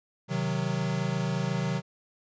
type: chord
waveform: square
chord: C diminished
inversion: none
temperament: equal with one note detuned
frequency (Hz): 130.81 / 156.65 / 185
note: C3 / Eb3 / Gb3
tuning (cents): 0 / +12 / 0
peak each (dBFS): -32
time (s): 0.28-1.82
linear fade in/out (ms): 50
effects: resampled to 16000 Hz